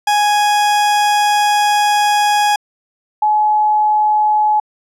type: tone pair in turn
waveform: 40% pulse / sine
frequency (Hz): 831 / 849.4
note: G#5 / G#5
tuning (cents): +1 / +39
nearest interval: unison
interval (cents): 38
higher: second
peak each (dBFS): -10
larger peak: neither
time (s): 0.07-2.56 / 3.22-4.6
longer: first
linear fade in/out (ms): 5
effects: low-pass 10000 Hz 12 dB/octave